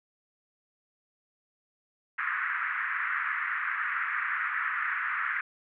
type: band-pass noise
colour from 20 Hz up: white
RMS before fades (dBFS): -31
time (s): 2.18-5.41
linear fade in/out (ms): 5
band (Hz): 1200 to 2000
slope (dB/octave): 48
effects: none